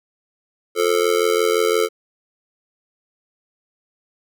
square tone with amplitude modulation, 440 Hz, A4, in tune, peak -12 dBFS, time 0.75-1.89 s, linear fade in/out 50 ms, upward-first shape sine, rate 85.8 Hz, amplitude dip 95%, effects none

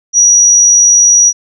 sine tone, 5800 Hz, F#8, 35 cents flat, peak -3 dBFS, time 0.13-1.33 s, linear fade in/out 50 ms, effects none

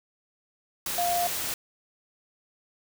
sine tone in noise, 701 Hz, F5, 6 cents sharp, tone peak -24 dBFS, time 0.98-1.27 s, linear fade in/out 2 ms, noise white, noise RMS -31 dBFS, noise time 0.86-1.54 s, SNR +4 dB, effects none

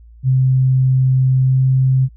sine tone with pitch glide, 130.4 to 131.23 Hz, C3 to C3, -5 to +6 cents, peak -10 dBFS, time 0.23-2.09 s, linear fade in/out 50 ms, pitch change +11 cents, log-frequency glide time 1.41-1.61 s, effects added 57 Hz sine -39 dBFS peak until 2.16 s

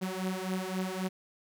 sawtooth beating tone pair, 185 / 188.8 Hz, F#3 / F#3, 0 / +35 cents, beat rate 3.8 Hz, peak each -31 dBFS, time 0.01-1.09 s, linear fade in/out 20 ms, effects none

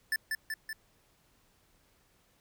square tone with echo, 1760 Hz, A6, in tune, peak -28 dBFS, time 0.12-0.16 s, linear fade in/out 2 ms, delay 190 ms, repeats 3, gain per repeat -3 dB, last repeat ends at 0.73 s, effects pink hiss -68 dBFS RMS until 2.4 s

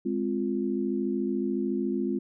sine chord, F minor, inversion first, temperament equal, 207.7 / 261.6 / 349.2 Hz, Ab3 / C4 / F4, 0 / 0 / 0 cents, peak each -30 dBFS, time 0.05-2.19 s, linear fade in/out 10 ms, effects none

